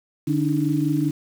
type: tone cluster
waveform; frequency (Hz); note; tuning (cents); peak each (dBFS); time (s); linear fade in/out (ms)
sine; 148.9 / 286.3 / 311.3; D3 / D4 / D#4; +24 / -44 / +1; -23; 0.27-1.11; 10
effects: 7-bit